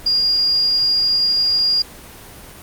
sine tone, 4831 Hz, D8, 48 cents sharp, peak -13 dBFS, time 0.06-1.82 s, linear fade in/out 5 ms, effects pink hiss -38 dBFS RMS until 2.62 s + Opus 24 kbps

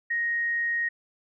sine tone, 1872 Hz, A#6, 7 cents sharp, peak -24 dBFS, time 0.1-0.89 s, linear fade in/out 10 ms, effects none

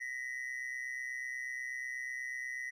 triangle ring-modulated tone, 1937 Hz, B6, 34 cents flat, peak -33 dBFS, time 0-2.71 s, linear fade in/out 20 ms, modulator 64.1 Hz, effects resampled to 32000 Hz

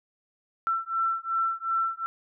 sine beating tone pair, 1341 / 1343.7 Hz, E6 / E6, +29 / +33 cents, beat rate 2.7 Hz, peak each -28 dBFS, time 0.67-2.06 s, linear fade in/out 0 ms, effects none

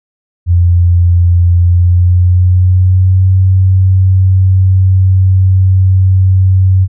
sine tone with pitch glide, 87.31 to 94.12 Hz, F2 to F#2, 0 to +30 cents, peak -4 dBFS, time 0.46-6.88 s, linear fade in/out 50 ms, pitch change +130 cents, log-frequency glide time 1.59-3.31 s, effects none

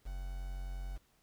triangle tone with quantisation, 45.62 Hz, F#1, 24 cents flat, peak -36 dBFS, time 0.05-0.98 s, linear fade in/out 20 ms, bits 9, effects pink hiss -71 dBFS RMS until 1.22 s

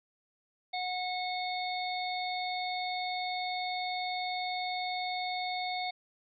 harmonic tone, 730 Hz, F#5, 24 cents flat, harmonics 1 / 3 / 5 / 6, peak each -34 / -39 / -41 / -42 dBFS, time 0.73-5.91 s, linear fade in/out 10 ms, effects none

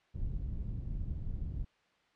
pink low-pass noise, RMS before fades -37 dBFS, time 0.14-1.65 s, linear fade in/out 10 ms, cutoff 110 Hz, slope 12 dB/octave, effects white hiss -70 dBFS RMS until 2.15 s + low-pass 3000 Hz 12 dB/octave

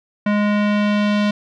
square tone with low-pass filter sweep, 207.4 Hz, G#3, 2 cents flat, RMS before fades -17 dBFS, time 0.26-1.31 s, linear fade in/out 5 ms, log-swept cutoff 2100 to 3700 Hz, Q 1.4, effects none

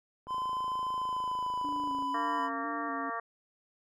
triangle tone with pitch glide, 1023 to 997.9 Hz, C6 to B5, -39 to +18 cents, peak -29 dBFS, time 0.27-2.5 s, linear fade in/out 50 ms, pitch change -43 cents, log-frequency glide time 0.96-1.56 s
click train, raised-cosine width 1 ms, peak -33 dBFS, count 48, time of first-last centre 0.27-2.024 s, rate 26.8 Hz
sine tone with vibrato, 284.2 Hz, C#4, 43 cents sharp, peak -38 dBFS, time 1.64-3.1 s, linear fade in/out 5 ms, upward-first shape square, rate 2 Hz, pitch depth 44 cents each way
harmonic tone, 230 Hz, A#3, 23 cents flat, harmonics 2 / 3 / 4 / 5 / 6 / 7 / 8, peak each -45 / -40 / -43 / -36 / -44 / -46 / -42 dBFS, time 2.14-3.2 s, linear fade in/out 5 ms
effects none

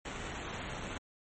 pink noise with sample-and-hold, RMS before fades -41 dBFS, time 0.05-0.98 s, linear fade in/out 5 ms, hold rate 4900 Hz, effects MP3 32 kbps

